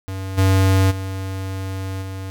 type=tone with level steps; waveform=square; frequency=95.5 Hz; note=G2; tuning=45 cents flat; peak=-26 / -13 / -25 / -28 dBFS; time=0.08-2.3 s; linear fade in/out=0 ms; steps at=0.37 / 0.9 / 2.01 s; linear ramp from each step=20 ms; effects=none